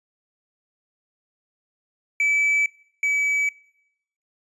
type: tone pair in turn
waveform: triangle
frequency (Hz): 2303 / 2288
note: D7 / D7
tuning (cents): -34 / -46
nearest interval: unison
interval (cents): 12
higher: first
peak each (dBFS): -16 / -17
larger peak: first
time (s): 2.2-2.66 / 3.03-3.49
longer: neither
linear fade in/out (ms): 2
effects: noise-tail reverb RT60 0.8 s tail -24 dB re dry + resampled to 24000 Hz